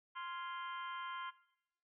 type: harmonic tone with a mistuned harmonic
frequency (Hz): 348.2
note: F4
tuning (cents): -5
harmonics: 3 / 4 / 5 / 6 / 7 / 8 / 9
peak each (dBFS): -44 / -49 / -55 / -54 / -62 / -62 / -54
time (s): 0.15-1.31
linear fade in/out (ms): 20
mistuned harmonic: 5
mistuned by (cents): -72
effects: noise-tail reverb RT60 0.8 s tail -18 dB re dry